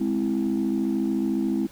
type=chord; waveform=sine; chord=Ab augmented; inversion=none; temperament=equal; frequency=207.7 / 261.6 / 329.6 Hz; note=Ab3 / C4 / E4; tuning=0 / 0 / 0 cents; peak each=-25 dBFS; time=0-1.67 s; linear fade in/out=10 ms; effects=tanh soft clip ceiling -16 dBFS + pink hiss -50 dBFS RMS until 1.71 s